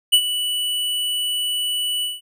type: tone with ADSR envelope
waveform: square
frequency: 2960 Hz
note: F#7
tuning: in tune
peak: -9 dBFS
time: 0.12-2.21 s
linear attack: 17 ms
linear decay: 67 ms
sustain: -12 dB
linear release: 180 ms
effects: none